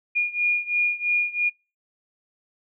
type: beating tone pair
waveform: sine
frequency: 2430 / 2433 Hz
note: D#7 / D#7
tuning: -42 / -39 cents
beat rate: 3 Hz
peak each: -23 / -25 dBFS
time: 0.15-1.5 s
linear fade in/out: 20 ms
effects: noise-tail reverb RT60 0.3 s tail -26 dB re dry